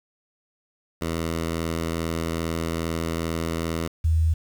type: tone pair in turn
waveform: 10% pulse / sine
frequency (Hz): 82.41 / 80.48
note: E2 / E2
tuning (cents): 0 / -41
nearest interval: unison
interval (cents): 41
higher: first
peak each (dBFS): -17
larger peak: neither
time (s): 1.01-3.88 / 4.04-4.34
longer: first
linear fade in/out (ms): 10
effects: 8-bit